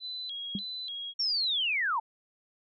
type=tone with vibrato; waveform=sine; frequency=3635 Hz; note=A#7; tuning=44 cents flat; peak=-35 dBFS; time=0-1.14 s; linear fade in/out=50 ms; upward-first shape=square; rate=1.7 Hz; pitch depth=170 cents each way
type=tone with exponential decay; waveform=sine; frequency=200.1 Hz; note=G3; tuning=36 cents sharp; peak=-26 dBFS; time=0.55-0.64 s; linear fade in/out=2 ms; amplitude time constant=18 ms
type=linear sweep; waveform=sine; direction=down; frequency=5588 to 830 Hz; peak=-26 dBFS; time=1.19-2 s; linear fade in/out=10 ms
effects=none